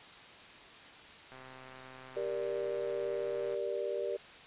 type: click train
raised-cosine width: 0.5 ms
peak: -36 dBFS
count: 290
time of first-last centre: 1.32-3.543 s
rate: 130 Hz
type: chord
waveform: sine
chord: G minor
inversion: none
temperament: just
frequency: 392 / 470.4 / 588 Hz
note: G4 / Bb4 / D5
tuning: 0 / +16 / +2 cents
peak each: -37 dBFS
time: 2.16-4.17 s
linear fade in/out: 10 ms
effects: white hiss -52 dBFS RMS until 4.46 s + resampled to 8000 Hz